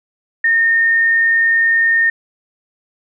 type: tone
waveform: sine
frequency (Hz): 1830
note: A#6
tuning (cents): -32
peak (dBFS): -10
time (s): 0.44-2.1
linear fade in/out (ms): 5
effects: none